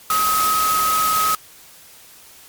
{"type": "tone in noise", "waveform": "sine", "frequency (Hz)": 1271, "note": "D#6", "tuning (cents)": 36, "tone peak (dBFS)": -16, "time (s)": [0.1, 1.35], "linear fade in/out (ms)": 2, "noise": "white", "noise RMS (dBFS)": -23, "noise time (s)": [0.1, 1.35], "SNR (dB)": 4, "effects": ["white hiss -45 dBFS RMS until 2.48 s", "MP3 96 kbps"]}